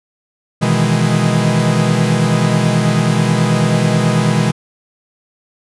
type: chord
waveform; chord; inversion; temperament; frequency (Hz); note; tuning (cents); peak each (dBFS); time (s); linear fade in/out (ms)
45% pulse; E major seventh; second; equal; 123.47 / 155.56 / 164.81 / 207.7; B2 / D#3 / E3 / G#3; 0 / 0 / 0 / 0; -17; 0.61-4.52; 20
effects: resampled to 24000 Hz